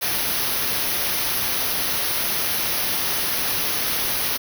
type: band-stop noise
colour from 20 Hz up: white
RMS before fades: -23 dBFS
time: 0.01-4.38 s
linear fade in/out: 20 ms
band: 6200 to 9600 Hz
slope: 96 dB/octave
effects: none